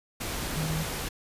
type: tone in noise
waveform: sine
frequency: 157.5 Hz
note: D#3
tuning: 21 cents sharp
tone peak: -29 dBFS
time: 0.56-0.84 s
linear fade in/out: 10 ms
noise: pink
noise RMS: -33 dBFS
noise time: 0.2-1.09 s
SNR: +1 dB
effects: resampled to 32000 Hz